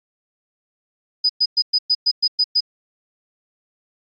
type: tone bursts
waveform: sine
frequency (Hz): 4978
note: D#8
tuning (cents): 0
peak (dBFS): -13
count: 9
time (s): 1.24-2.606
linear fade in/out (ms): 10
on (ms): 54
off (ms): 110
effects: AAC 48 kbps